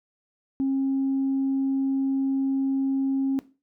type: tone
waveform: sine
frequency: 270 Hz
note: C#4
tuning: 45 cents flat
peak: -20 dBFS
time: 0.6-3.39 s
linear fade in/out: 0 ms
effects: noise-tail reverb RT60 0.3 s tail -17 dB re dry + tanh soft clip ceiling -18 dBFS